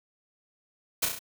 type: noise with echo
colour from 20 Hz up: white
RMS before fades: -25 dBFS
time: 1.02-1.06 s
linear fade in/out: 10 ms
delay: 33 ms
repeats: 4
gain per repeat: -4 dB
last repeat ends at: 1.192 s
effects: none